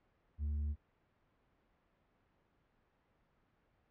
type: tone with tanh clipping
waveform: triangle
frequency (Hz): 74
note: D2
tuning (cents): +14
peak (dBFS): -35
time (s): 0.38-0.76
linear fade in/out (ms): 50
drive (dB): 8
effects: pink hiss -75 dBFS RMS until 3.9 s + low-pass 2000 Hz 12 dB/octave